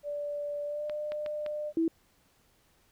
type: tone with pitch glide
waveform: sine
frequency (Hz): 583 to 599.7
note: D5 to D5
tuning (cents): -13 to +36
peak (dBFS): -32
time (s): 0.03-1.73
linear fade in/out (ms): 50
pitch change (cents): +49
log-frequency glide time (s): 0.65-0.87
type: clicks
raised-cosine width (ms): 0.3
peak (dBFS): -26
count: 4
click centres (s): 0.897 / 1.12 / 1.262 / 1.463
type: tone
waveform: sine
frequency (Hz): 327.8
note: E4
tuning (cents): -10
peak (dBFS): -24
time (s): 1.77-1.88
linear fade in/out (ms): 2
effects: pink hiss -67 dBFS RMS until 2.91 s